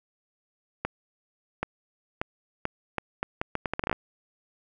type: accelerating click train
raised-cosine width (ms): 0.5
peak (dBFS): -12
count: 16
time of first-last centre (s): 0.85-3.928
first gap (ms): 780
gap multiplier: 0.75
effects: none